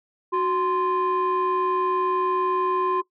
sine tone pair together, 370 / 1041.1 Hz, F#4 / C6, 0 / -9 cents, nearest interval octave + tritone, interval 1791 cents, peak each -21 dBFS, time 0.32-3.02 s, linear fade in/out 20 ms, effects noise-tail reverb RT60 0.1 s tail -18 dB re dry + tanh soft clip ceiling -17 dBFS

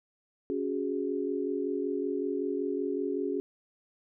sine chord, C# suspended fourth, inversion none, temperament equal with one note detuned, 279.3 / 370 / 415.3 Hz, C#4 / F#4 / G#4, +13 / 0 / 0 cents, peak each -33 dBFS, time 0.5-3.4 s, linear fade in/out 0 ms, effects none

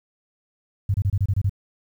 sine tone bursts, 98 Hz, G2, in tune, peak -17 dBFS, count 8, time 0.89-1.495 s, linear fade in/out 5 ms, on 52 ms, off 27 ms, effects 9-bit

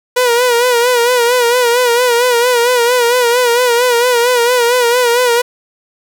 sawtooth tone with vibrato, 485.1 Hz, B4, 31 cents flat, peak -5 dBFS, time 0.16-5.42 s, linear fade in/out 10 ms, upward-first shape sine, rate 4.4 Hz, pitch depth 67 cents each way, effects none

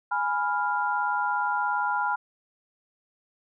sine chord, F diminished, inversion first, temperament equal, 830.6 / 987.8 / 1396.9 Hz, Ab5 / Cb6 / F6, 0 / 0 / 0 cents, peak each -28 dBFS, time 0.11-2.16 s, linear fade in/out 10 ms, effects none

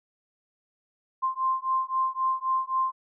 sine beating tone pair, 1046.5 / 1050.3 Hz, C6 / C6, 0 / +6 cents, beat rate 3.8 Hz, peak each -27 dBFS, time 1.22-2.92 s, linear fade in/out 20 ms, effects none

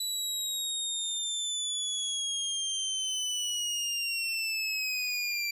25% pulse linear sweep, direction down, 3951 to 2349 Hz, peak -26 dBFS, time 0-5.51 s, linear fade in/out 5 ms, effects resampled to 32000 Hz

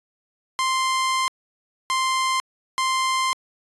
sawtooth tone bursts at uneven times, 1046.5 Hz, C6, in tune, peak -16 dBFS, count 3, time 0.59-1.28 / 1.9-2.4 / 2.78-3.33 s, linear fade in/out 0 ms, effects resampled to 24000 Hz

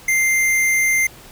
square tone, 2093 Hz, C7, in tune, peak -15 dBFS, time 0.08-1.07 s, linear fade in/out 5 ms, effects pink hiss -42 dBFS RMS until 1.31 s

